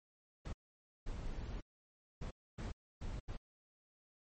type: noise bursts at uneven times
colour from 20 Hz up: brown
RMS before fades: -42 dBFS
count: 6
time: 0.45-0.53 / 1.06-1.61 / 2.21-2.31 / 2.58-2.72 / 3.01-3.2 / 3.28-3.37 s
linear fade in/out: 10 ms
effects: MP3 32 kbps